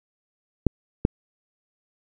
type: clicks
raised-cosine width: 3 ms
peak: -4 dBFS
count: 2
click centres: 0.667 / 1.051 s
effects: none